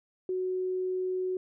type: tone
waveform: sine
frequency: 370 Hz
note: F#4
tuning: in tune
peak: -28 dBFS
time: 0.29-1.37 s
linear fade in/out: 2 ms
effects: none

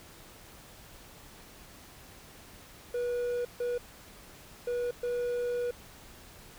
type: tone bursts at uneven times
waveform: triangle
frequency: 485.3 Hz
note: B4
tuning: 30 cents flat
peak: -27 dBFS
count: 4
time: 2.94-3.45 / 3.6-3.78 / 4.67-4.91 / 5.03-5.71 s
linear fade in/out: 5 ms
effects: pink hiss -52 dBFS RMS until 6.58 s

